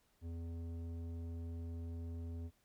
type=tone with low-pass filter; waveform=square; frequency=83.8 Hz; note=E2; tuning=29 cents sharp; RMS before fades=-44 dBFS; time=0.21-2.51 s; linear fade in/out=50 ms; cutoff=360 Hz; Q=0.84; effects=pink hiss -75 dBFS RMS until 2.64 s